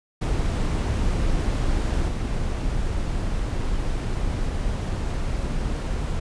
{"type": "noise with level steps", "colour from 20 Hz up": "brown", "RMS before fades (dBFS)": [-22, -25], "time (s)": [0.21, 6.2], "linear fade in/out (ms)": 10, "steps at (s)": 2.08, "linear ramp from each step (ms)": 5, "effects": ["resampled to 22050 Hz"]}